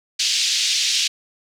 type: band-pass noise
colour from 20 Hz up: white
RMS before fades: -20 dBFS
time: 0.19-1.08 s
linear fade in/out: 10 ms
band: 2700 to 5800 Hz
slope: 24 dB/octave
effects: none